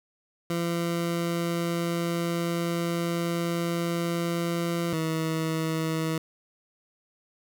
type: tone pair in turn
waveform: 20% pulse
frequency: 170.1 / 160.55 Hz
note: F3 / E3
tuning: -45 / -45 cents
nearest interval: minor second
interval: 100 cents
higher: first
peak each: -21 dBFS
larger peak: neither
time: 0.5-4.93 / 4.93-6.18 s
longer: first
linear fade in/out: 2 ms
effects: none